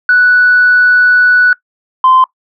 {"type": "tone pair in turn", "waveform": "sine", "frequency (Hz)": [1480, 1034.9], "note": ["F#6", "C6"], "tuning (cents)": [0, -19], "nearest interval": "tritone", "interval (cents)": 619, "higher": "first", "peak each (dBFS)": -3, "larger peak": "neither", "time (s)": [[0.09, 1.53], [2.04, 2.24]], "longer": "first", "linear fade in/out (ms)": 2, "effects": ["noise-tail reverb RT60 0.1 s tail -21 dB re dry", "tanh soft clip ceiling 0 dBFS"]}